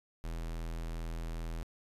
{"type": "tone", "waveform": "square", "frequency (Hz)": 41.2, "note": "E1", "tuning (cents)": 0, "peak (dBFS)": -37, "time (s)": [0.24, 1.63], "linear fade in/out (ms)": 0, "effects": ["resampled to 32000 Hz"]}